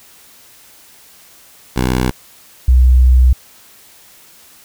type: tone pair in turn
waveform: 10% pulse / sine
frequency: 63 / 63 Hz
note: B1 / B1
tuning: +35 / +35 cents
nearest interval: unison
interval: 0 cents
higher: neither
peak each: -5 dBFS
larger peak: neither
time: 1.76-2.11 / 2.68-3.33 s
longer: second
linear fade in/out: 5 ms
effects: white hiss -44 dBFS RMS until 4.64 s